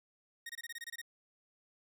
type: tone bursts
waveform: sawtooth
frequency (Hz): 1864.7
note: A#6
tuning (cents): 0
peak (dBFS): -38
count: 10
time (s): 0.46-1.016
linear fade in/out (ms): 5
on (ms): 34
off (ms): 24
effects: none